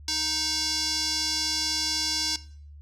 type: tone with band-pass filter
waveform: square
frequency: 312 Hz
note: D#4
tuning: 5 cents sharp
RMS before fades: -28 dBFS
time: 0.08-2.36 s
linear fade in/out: 2 ms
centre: 5200 Hz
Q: 3.4
effects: noise-tail reverb RT60 0.5 s tail -18 dB re dry + added 73 Hz sine -43 dBFS peak until 2.81 s